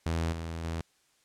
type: tone with level steps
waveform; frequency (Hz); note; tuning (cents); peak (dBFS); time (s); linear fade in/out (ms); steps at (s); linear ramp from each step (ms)
sawtooth; 82.41; E2; 0; -24 / -31 / -28; 0.06-0.81; 0; 0.32 / 0.64; 5
effects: white hiss -68 dBFS RMS until 1.24 s + low-pass 9000 Hz 12 dB/octave